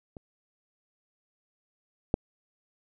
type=clicks; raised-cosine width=2 ms; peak=-29 / -9 dBFS; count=2; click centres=0.168 / 2.141 s; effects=none